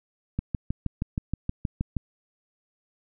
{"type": "click train", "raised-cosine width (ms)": 5, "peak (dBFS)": -14, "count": 11, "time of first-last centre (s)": [0.39, 1.967], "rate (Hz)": 6.34, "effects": []}